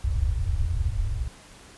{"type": "low-pass noise", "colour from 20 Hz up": "white", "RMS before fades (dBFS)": -25, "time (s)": [0.04, 1.28], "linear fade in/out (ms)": 5, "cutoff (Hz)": 100, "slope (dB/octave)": 48, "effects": ["pink hiss -49 dBFS RMS until 1.77 s", "resampled to 24000 Hz"]}